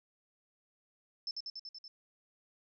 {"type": "tone with echo", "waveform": "sine", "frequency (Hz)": 5274, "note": "E8", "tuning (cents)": 0, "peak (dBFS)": -35, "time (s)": [1.27, 1.31], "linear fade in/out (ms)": 2, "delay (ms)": 95, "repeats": 6, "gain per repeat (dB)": -2, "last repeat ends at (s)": 1.88, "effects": []}